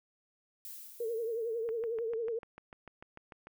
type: noise with exponential decay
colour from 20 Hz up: violet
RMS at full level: -44 dBFS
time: 0.65-2.13 s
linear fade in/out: 1 ms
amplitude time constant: 320 ms
type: tone with vibrato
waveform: sine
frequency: 457.4 Hz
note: A#4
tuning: 33 cents flat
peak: -32 dBFS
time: 1-2.39 s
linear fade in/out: 5 ms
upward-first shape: triangle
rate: 11 Hz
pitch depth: 90 cents each way
type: click train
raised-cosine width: 0.5 ms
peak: -33 dBFS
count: 13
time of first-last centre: 1.69-3.47 s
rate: 6.74 Hz
effects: none